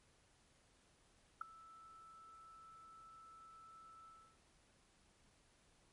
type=tone with ADSR envelope; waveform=sine; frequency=1318.5 Hz; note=E6; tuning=in tune; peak=-35 dBFS; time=1.41-4.38 s; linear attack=5 ms; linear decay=6 ms; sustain=-22 dB; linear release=290 ms; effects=pink hiss -72 dBFS RMS until 5.92 s + MP3 48 kbps